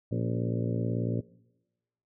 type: harmonic tone with a mistuned harmonic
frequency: 58.27 Hz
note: A#1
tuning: in tune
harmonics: 2 / 3 / 4 / 5 / 6 / 7 / 8 / 9 / 10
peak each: -30 / -34 / -36 / -38 / -40 / -41 / -42 / -43 / -44 dBFS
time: 0.11-1.21 s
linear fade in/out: 10 ms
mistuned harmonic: 5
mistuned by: -57 cents
effects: noise-tail reverb RT60 1.0 s tail -22 dB re dry